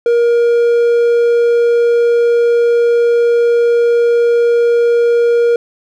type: tone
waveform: triangle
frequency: 472.1 Hz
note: A#4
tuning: 22 cents sharp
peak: -6 dBFS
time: 0.06-5.56 s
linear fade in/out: 2 ms
effects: none